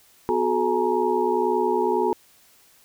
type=tone cluster; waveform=sine; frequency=250.4 / 367.6 / 429.5 / 849 / 939 Hz; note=B3 / F#4 / A4 / G#5 / A#5; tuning=+24 / -11 / -42 / +38 / +12 cents; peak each=-30 / -23 / -24 / -28 / -26 dBFS; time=0.29-2.13 s; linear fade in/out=0 ms; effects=white hiss -56 dBFS RMS until 2.84 s